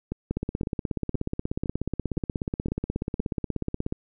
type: two click trains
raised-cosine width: 3 ms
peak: -14 / -16 dBFS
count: 61 / 7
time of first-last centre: 0.31-3.924 / 0.12-3.197 s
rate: 16.6 / 1.95 Hz
effects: none